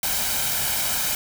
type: noise with comb filter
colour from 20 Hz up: white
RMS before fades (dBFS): -24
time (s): 0.03-1.15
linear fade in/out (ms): 2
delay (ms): 1.3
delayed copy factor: +0.55
effects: none